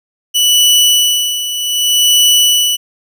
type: tone with tremolo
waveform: sawtooth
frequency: 2962 Hz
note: F#7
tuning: 1 cent sharp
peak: -3 dBFS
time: 0.34-2.77 s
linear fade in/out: 20 ms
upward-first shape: sine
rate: 0.65 Hz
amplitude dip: 70%
effects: none